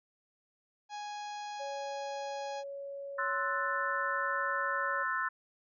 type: harmonic tone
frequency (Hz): 830.6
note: G#5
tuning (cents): 0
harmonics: 1 / 2 / 3 / 4 / 5 / 6 / 7 / 8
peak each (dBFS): -39 / -51 / -53 / -54 / -54 / -56 / -60 / -58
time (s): 0.89-2.64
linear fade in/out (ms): 50
type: tone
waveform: sine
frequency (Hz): 558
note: C#5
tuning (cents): +11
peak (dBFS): -39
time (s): 1.59-5.04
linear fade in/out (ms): 20
type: chord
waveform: sine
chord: F# half-diminished seventh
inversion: second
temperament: equal with one note detuned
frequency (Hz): 1046.5 / 1318.5 / 1480 / 1768.2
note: C6 / E6 / F#6 / A6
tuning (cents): 0 / 0 / 0 / +8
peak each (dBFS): -36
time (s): 3.18-5.29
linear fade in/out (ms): 10
effects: none